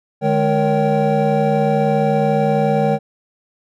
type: tone cluster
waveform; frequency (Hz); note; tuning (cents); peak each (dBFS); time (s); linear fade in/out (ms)
triangle; 151.1 / 210.9 / 467.9 / 559 / 776; D3 / G#3 / A#4 / C#5 / G5; +50 / +27 / +6 / +14 / -18; -18; 0.21-2.99; 50
effects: none